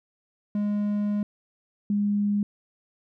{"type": "tone pair in turn", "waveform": ["triangle", "sine"], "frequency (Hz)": [206.7, 204.8], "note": ["G#3", "G#3"], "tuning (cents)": [-8, -24], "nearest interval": "unison", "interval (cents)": 16, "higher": "first", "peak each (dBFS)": [-21, -21], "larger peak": "neither", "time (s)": [[0.55, 1.23], [1.9, 2.43]], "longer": "first", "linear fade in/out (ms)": 2, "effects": []}